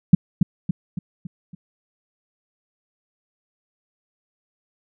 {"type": "tone with echo", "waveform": "sine", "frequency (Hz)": 174.8, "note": "F3", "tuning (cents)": 2, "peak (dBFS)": -4, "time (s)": [0.13, 0.15], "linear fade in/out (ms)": 5, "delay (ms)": 280, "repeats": 5, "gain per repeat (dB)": -6, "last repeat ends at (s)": 1.55, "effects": []}